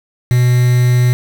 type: tone with quantisation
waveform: triangle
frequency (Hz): 123.47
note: B2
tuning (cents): 0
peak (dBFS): -6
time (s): 0.31-1.13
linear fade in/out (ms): 0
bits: 4
effects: none